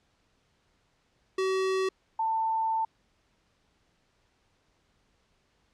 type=tone pair in turn; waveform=square / sine; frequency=379.5 / 891.7 Hz; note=F#4 / A5; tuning=+44 / +23 cents; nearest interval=octave + minor third; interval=1479 cents; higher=second; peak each=-26 / -25 dBFS; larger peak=second; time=1.38-1.89 / 2.19-2.85 s; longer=second; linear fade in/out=5 ms; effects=pink hiss -70 dBFS RMS until 5.73 s + low-pass 6000 Hz 12 dB/octave